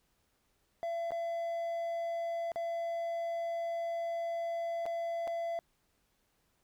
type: tone with dropouts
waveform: triangle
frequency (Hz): 675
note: E5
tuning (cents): +41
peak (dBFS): -31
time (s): 0.83-5.59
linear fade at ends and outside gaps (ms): 0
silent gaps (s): 1.107-1.119 / 2.518-2.559 / 4.856-4.863 / 5.273-5.277
effects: pink hiss -75 dBFS RMS until 6.63 s